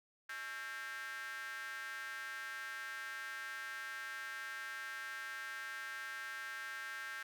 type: tone with high-pass filter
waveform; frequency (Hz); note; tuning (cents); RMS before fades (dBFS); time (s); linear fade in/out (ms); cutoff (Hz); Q
square; 122.2; B2; -18; -45; 0.29-7.23; 5; 1600; 5.7
effects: none

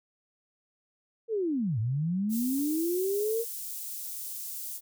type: linear two-way sweep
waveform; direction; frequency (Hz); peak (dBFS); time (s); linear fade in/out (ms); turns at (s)
sine; down then up; 468.6 to 103.83 to 468.6; -26; 1.28-3.45; 50; 1.79
type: high-pass noise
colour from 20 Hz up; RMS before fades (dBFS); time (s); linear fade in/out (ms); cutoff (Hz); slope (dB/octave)
white; -38; 2.29-4.81; 50; 7800; 12
effects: none

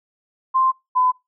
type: tone pair in turn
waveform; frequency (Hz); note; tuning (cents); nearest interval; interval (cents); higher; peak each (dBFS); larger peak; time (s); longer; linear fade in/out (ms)
sine; 1046.5 / 1009.7; C6 / B5; 0 / +38; minor second; 62; first; -14; neither; 0.54-0.72 / 0.95-1.12; first; 20
effects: noise-tail reverb RT60 0.2 s tail -22 dB re dry

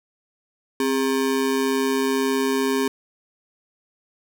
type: ring-modulated tone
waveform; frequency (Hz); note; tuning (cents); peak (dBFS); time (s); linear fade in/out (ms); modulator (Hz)
square; 335.4; E4; +30; -17; 0.8-2.88; 2; 71
effects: none

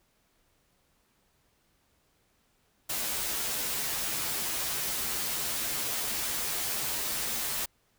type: noise with comb filter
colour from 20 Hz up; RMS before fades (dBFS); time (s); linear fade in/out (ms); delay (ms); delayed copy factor
white; -32; 2.89-7.66; 10; 11; -0.8
effects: pink hiss -70 dBFS RMS until 7.98 s

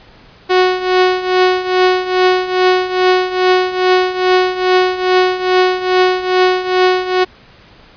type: tone with tremolo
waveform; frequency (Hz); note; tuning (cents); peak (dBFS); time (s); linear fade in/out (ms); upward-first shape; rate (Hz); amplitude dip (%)
sawtooth; 368; F#4; -9; -3; 0.49-7.25; 20; triangle; 2.4; 80
effects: pink hiss -43 dBFS RMS until 7.96 s + resampled to 11025 Hz

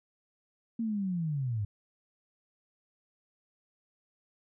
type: linear sweep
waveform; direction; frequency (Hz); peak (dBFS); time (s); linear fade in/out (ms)
sine; down; 233 to 98; -29; 0.79-1.65; 5
effects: none

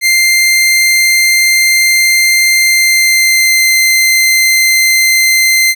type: tone with pitch glide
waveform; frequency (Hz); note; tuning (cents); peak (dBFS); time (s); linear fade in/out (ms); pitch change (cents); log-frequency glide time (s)
sawtooth; 2093 to 2079; C7 to C7; 0 to -12; -3; 0.01-5.75; 50; -12; 2.57-3.7
effects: none

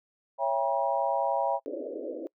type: chord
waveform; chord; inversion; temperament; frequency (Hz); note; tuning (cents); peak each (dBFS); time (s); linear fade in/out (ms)
sine; C# diminished seventh; none; just; 554.4 / 665.2 / 798.3 / 957.9; C#5 / E5 / G5 / Bb5; 0 / +16 / +31 / +47; -30; 0.38-1.6; 50
type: band-pass noise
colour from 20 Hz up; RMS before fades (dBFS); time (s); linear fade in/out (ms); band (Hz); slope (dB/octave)
white; -36; 1.66-2.27; 0; 260 to 600; 96
effects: noise-tail reverb RT60 0.1 s tail -25 dB re dry

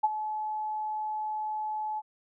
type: tone with ADSR envelope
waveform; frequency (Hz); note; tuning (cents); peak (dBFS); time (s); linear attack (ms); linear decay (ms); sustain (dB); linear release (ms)
sine; 858; A5; -44; -18; 0.03-2.02; 14; 32; -12; 38
effects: none

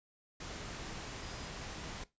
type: tone in noise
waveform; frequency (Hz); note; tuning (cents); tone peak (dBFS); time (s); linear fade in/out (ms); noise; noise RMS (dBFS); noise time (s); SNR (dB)
sine; 4978; D#8; 0; -55; 1.23-1.49; 5; pink; -44; 0.4-2.04; -14
effects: noise-tail reverb RT60 0.2 s tail -18 dB re dry + resampled to 16000 Hz

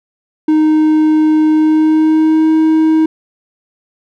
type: tone with pitch glide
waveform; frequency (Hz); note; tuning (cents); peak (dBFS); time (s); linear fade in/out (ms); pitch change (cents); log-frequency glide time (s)
triangle; 310.1 to 316.6; D#4 to D#4; -6 to +30; -5; 0.48-3.06; 5; +36; 1.51-2.52
effects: none

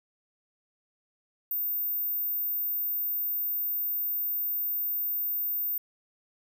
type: tone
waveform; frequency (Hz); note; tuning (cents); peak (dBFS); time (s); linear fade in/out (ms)
sine; 14560; A#9; -42; -27; 1.51-5.78; 2
effects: none

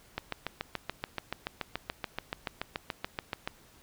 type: click train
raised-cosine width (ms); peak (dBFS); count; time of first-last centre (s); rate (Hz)
0.3; -16; 24; 0.18-3.475; 6.98
effects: pink hiss -59 dBFS RMS until 3.82 s

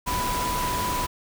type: tone in noise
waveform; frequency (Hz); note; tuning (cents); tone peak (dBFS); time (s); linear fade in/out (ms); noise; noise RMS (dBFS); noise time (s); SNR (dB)
sine; 990; B5; +4; -26; 0.06-1.07; 20; pink; -29; 0.06-1.07; 0
effects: none

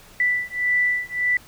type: beating tone pair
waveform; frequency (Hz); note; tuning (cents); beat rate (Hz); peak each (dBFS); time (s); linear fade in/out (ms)
sine; 1975.5 / 1977.2; B6 / B6; 0 / +1; 1.7; -22; 0.2-1.37; 2
effects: pink hiss -48 dBFS RMS until 1.47 s

